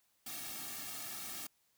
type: noise with comb filter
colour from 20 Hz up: white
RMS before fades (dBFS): -44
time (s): 0.26-1.47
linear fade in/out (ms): 5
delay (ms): 2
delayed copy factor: -0.9
effects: white hiss -75 dBFS RMS until 1.77 s